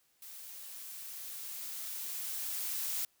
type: noise with level ramp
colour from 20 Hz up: blue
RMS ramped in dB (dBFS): -49 to -35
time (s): 0.22-3.05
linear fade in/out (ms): 2
effects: white hiss -72 dBFS RMS until 3.2 s